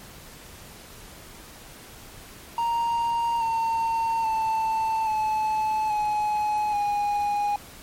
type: tone with pitch steps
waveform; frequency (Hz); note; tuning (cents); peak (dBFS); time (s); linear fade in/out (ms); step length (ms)
triangle; 932.3 / 909.4 / 887.1 / 865.4 / 844.1 / 823.4; A#5 / A#5 / A5 / A5 / G#5 / G#5; 0 / -43 / +14 / -29 / +28 / -15; -20; 2.58-7.56; 2; 830
effects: pink hiss -45 dBFS RMS until 7.82 s + MP3 64 kbps